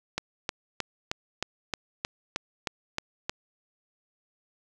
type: click train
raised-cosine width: 0.2 ms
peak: -11 dBFS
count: 11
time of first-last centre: 0.18-3.295 s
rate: 3.21 Hz
effects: none